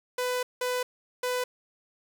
sawtooth tone bursts at uneven times, 499 Hz, B4, 18 cents sharp, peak -23 dBFS, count 3, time 0.18-0.43 / 0.61-0.83 / 1.23-1.44 s, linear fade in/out 5 ms, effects none

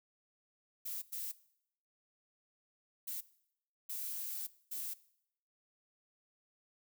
violet noise bursts at uneven times, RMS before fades -41 dBFS, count 5, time 0.85-1.02 / 1.12-1.32 / 3.07-3.21 / 3.89-4.47 / 4.71-4.94 s, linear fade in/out 10 ms, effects noise-tail reverb RT60 0.7 s tail -19 dB re dry

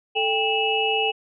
sine tone cluster, 438.5 / 795 / 2631 / 2902 Hz, A4 / G5 / E7 / F#7, -6 / +24 / -4 / -34 cents, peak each -25 dBFS, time 0.15-1.12 s, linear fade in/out 20 ms, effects none

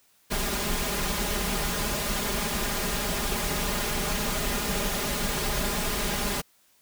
pink noise with comb filter, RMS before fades -28 dBFS, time 0.3-6.42 s, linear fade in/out 20 ms, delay 4.9 ms, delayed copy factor +0.75, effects white hiss -63 dBFS RMS until 6.81 s

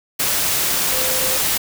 sine tone in noise, 517 Hz, C5, 21 cents flat, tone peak -27 dBFS, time 0.92-1.38 s, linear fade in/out 10 ms, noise white, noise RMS -19 dBFS, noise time 0.19-1.58 s, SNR -11 dB, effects none

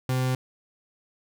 40% pulse tone, 128.5 Hz, C3, 31 cents flat, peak -22 dBFS, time 0.09-0.35 s, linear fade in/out 2 ms, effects none

